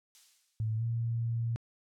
violet noise with exponential decay, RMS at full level -44 dBFS, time 0.15-0.94 s, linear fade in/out 0 ms, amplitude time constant 170 ms
sine tone with pitch glide, 110 to 116 Hz, A2 to A#2, 0 to -8 cents, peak -29 dBFS, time 0.6-1.56 s, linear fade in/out 0 ms, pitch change +92 cents, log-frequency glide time 0.77-0.83 s
effects low-pass 6000 Hz 12 dB/octave

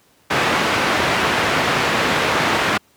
white low-pass noise, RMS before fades -18 dBFS, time 0.3-2.78 s, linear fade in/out 10 ms, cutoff 2000 Hz, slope 12 dB/octave, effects pink hiss -56 dBFS RMS until 2.96 s + high-pass 100 Hz 12 dB/octave

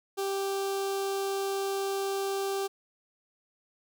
sawtooth tone with notch filter, 392 Hz, G4, in tune, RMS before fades -31 dBFS, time 0.17-2.68 s, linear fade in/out 20 ms, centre 2000 Hz, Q 1.4, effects none

